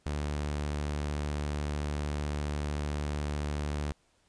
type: tone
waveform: sawtooth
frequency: 73.7 Hz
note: D2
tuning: 7 cents sharp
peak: -27 dBFS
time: 0.06-3.92 s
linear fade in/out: 0 ms
effects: pink hiss -69 dBFS RMS until 4.28 s + resampled to 22050 Hz